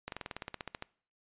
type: slowing click train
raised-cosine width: 0.3 ms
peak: -22 dBFS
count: 14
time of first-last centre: 0.08-0.824 s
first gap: 42 ms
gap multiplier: 1.05
effects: noise-tail reverb RT60 0.5 s tail -23 dB re dry + resampled to 8000 Hz